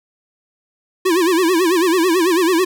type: tone with vibrato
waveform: square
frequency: 349.2 Hz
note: F4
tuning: in tune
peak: -13 dBFS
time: 1.05-2.65 s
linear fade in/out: 10 ms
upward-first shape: sine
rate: 9.1 Hz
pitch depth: 150 cents each way
effects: none